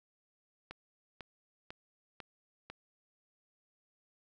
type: click train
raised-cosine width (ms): 0.3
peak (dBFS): -28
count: 5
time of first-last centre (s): 0.71-2.7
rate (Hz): 2.01
effects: none